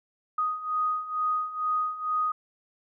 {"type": "beating tone pair", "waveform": "sine", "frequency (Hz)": [1244.5, 1246.7], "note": ["D#6", "D#6"], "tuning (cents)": [0, 3], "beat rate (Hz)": 2.2, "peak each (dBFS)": [-31, -27], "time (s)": [0.38, 2.32], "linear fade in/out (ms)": 5, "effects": []}